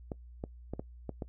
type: clicks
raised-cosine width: 2 ms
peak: -23 dBFS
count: 6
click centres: 0.118 / 0.439 / 0.736 / 0.795 / 1.093 / 1.222 s
effects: noise-tail reverb RT60 0.1 s tail -22 dB re dry + added 60 Hz sine -48 dBFS peak until 1.28 s